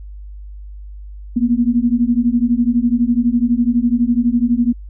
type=beating tone pair; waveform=sine; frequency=233.1 / 245.1 Hz; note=A#3 / B3; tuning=0 / -13 cents; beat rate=12 Hz; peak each=-15 dBFS; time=1.36-4.73 s; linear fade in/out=10 ms; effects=added 50 Hz sine -30 dBFS peak until 4.89 s